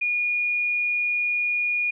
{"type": "tone", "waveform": "sine", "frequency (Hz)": 2440, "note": "D#7", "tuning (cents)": -34, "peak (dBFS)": -21, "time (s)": [0.01, 1.91], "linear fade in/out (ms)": 10, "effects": []}